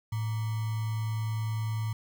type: tone with sample-and-hold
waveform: sine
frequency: 110 Hz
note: A2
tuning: in tune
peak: -28 dBFS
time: 0.12-1.93 s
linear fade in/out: 5 ms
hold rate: 1050 Hz
effects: none